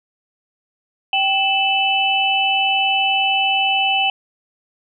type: tone cluster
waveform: sine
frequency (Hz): 779 / 2630 / 2991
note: G5 / E7 / F#7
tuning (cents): -11 / -5 / +18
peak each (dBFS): -19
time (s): 1.13-4.1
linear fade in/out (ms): 2
effects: none